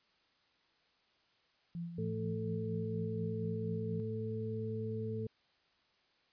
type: tone with tremolo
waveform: sine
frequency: 170.2 Hz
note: F3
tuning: 44 cents flat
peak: -37 dBFS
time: 1.75-4 s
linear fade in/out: 0 ms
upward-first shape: sine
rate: 4.2 Hz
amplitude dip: 55%
type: harmonic tone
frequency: 110.2 Hz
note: A2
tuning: 3 cents sharp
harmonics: 1 / 2 / 4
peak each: -39 / -42 / -40 dBFS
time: 1.98-5.27 s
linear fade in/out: 5 ms
effects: white hiss -72 dBFS RMS until 6.32 s + resampled to 11025 Hz